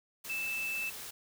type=tone in noise; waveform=sine; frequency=2637 Hz; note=E7; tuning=in tune; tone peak=-33 dBFS; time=0.29-0.9 s; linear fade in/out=10 ms; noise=white; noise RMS=-44 dBFS; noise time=0.24-1.11 s; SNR=+8 dB; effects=none